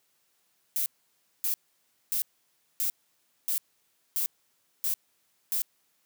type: noise bursts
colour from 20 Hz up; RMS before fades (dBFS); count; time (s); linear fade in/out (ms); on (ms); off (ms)
violet; -28; 8; 0.76-5.62; 0; 100; 580
effects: white hiss -71 dBFS RMS until 6.05 s + high-pass 100 Hz 12 dB/octave